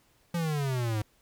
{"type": "exponential sweep", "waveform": "square", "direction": "down", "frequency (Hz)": [174.61, 103.83], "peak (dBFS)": -28, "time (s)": [0.34, 1.02], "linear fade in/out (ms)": 5, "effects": ["pink hiss -66 dBFS RMS until 1.21 s"]}